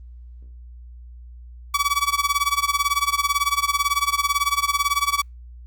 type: tone with tremolo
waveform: sawtooth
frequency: 1141 Hz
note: C#6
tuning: 50 cents sharp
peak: -12 dBFS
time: 1.74-5.22 s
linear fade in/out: 5 ms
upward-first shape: sine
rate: 18 Hz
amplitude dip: 90%
effects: added 60 Hz sine -38 dBFS peak until 5.66 s + Opus 32 kbps